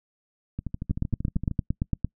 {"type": "two click trains", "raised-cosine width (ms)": 5, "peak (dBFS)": [-12, -18], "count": [11, 13], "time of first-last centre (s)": [[0.91, 2.046], [0.59, 1.513]], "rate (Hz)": [8.8, 13], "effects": ["noise-tail reverb RT60 0.1 s tail -26 dB re dry"]}